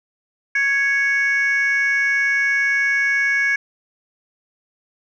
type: tone pair together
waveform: sine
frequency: 1663 / 2220 Hz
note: G#6 / C#7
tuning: +2 / +2 cents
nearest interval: perfect fourth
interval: 500 cents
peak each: -16 / -17 dBFS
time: 0.55-3.56 s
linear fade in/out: 5 ms
effects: tanh soft clip ceiling -12 dBFS